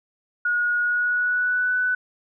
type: tone with pitch glide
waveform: sine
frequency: 1446 to 1494.4 Hz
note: F#6 to F#6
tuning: -40 to +17 cents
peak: -19 dBFS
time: 0.45-1.95 s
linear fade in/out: 5 ms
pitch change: +57 cents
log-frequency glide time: 0.8-1.75 s
effects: none